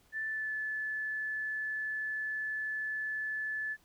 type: tone with pitch glide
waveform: sine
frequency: 1760 to 1733.8 Hz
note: A6 to A6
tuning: 0 to -26 cents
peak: -33 dBFS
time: 0.12-3.77 s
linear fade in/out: 50 ms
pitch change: -26 cents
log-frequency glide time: 0.28-0.53 s
effects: pink hiss -67 dBFS RMS until 3.84 s